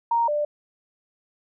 sine tone pair in turn, 932.3 / 592.6 Hz, A#5 / D5, 0 / +15 cents, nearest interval minor sixth, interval 785 cents, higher first, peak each -18 / -21 dBFS, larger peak first, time 0.11-0.28 / 0.28-0.45 s, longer neither, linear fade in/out 5 ms, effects none

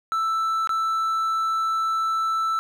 triangle tone with dropouts, 1323 Hz, E6, 6 cents sharp, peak -19 dBFS, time 0.12-2.59 s, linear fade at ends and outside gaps 0 ms, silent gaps 0.673-0.693 s, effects none

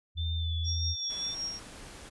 sine tone, 82.41 Hz, E2, in tune, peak -29 dBFS, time 0.15-0.96 s, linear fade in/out 50 ms
sine tone with vibrato, 3520 Hz, A7, in tune, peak -37 dBFS, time 0.17-1.35 s, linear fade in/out 10 ms, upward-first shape sine, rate 1.8 Hz, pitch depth 41 cents each way
sine tone with tremolo, 5588 Hz, F8, in tune, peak -31 dBFS, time 0.64-1.6 s, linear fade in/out 50 ms, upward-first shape sine, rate 5.3 Hz, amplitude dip 50%
pink noise, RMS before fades -47 dBFS, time 1.09-2.1 s, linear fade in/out 20 ms
effects resampled to 24000 Hz

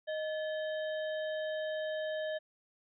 harmonic tone with a mistuned harmonic, 622.3 Hz, D#5, in tune, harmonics 1 / 3 / 5 / 6, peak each -34 / -43 / -49 / -52 dBFS, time 0.07-2.39 s, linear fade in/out 20 ms, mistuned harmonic 3, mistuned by -140 cents, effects none

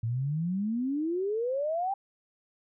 sine exponential sweep, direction up, 110 to 806 Hz, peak -27 dBFS, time 0.03-1.94 s, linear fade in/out 5 ms, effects none

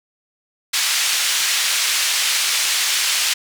pink band-pass noise, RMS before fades -19 dBFS, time 0.73-3.34 s, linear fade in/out 10 ms, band 2400 to 9000 Hz, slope 12 dB/octave, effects none

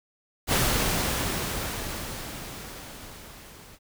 pink noise with level ramp, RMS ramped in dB -22 to -49 dBFS, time 0.47-3.79 s, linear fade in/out 50 ms, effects none

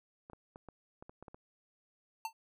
clicks, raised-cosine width 1 ms, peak -35 dBFS, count 9, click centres 0.299 / 0.333 / 0.559 / 0.687 / 1.025 / 1.095 / 1.226 / 1.282 / 1.345 s
square tone with exponential decay, 896 Hz, A5, 31 cents sharp, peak -33 dBFS, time 2.25-2.33 s, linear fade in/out 2 ms, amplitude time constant 17 ms
effects none

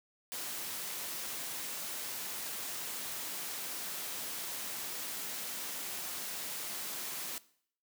white noise, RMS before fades -40 dBFS, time 0.32-7.38 s, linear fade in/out 0 ms, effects noise-tail reverb RT60 0.6 s tail -19 dB re dry + high-pass 150 Hz 12 dB/octave

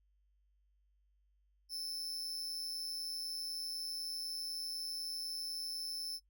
40% pulse tone with amplitude modulation, 5274 Hz, E8, in tune, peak -35 dBFS, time 1.69-6.2 s, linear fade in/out 50 ms, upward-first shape sine, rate 168 Hz, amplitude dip 75%, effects noise-tail reverb RT60 0.1 s tail -20 dB re dry + added 50 Hz sine -70 dBFS peak until 6.29 s

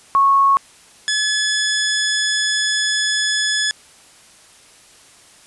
sine / 15% pulse tone pair in turn, 1101 / 1709.5 Hz, C#6 / G#6, -12 / +50 cents, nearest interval minor sixth, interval 762 cents, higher second, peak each -10 dBFS, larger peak neither, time 0.15-0.57 / 1.08-3.71 s, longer second, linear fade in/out 0 ms, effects white hiss -47 dBFS RMS until 5.46 s + resampled to 24000 Hz

